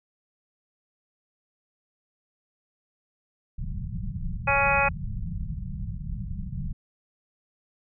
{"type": "low-pass noise", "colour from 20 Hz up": "pink", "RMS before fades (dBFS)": -32, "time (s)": [3.58, 6.73], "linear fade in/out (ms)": 10, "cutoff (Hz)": 200, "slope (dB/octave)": 96}
{"type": "harmonic tone", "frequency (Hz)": 278.7, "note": "C#4", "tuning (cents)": 9, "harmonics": [2, 3, 4, 5, 6, 7, 8, 9], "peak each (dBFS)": [-28, -25, -30, -27, -33, -33, -34, -24], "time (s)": [4.47, 4.89], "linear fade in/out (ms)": 10}
{"effects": []}